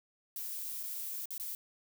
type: noise with dropouts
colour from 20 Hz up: violet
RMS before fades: -40 dBFS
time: 0.36-1.55 s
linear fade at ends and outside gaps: 1 ms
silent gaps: 0.83-0.835 / 1.256-1.306 / 1.379-1.398 s
effects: none